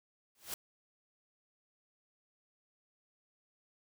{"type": "noise with exponential growth", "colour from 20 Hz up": "white", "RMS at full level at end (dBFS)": -36, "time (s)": [0.35, 0.54], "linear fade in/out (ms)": 2, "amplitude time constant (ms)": 40, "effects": []}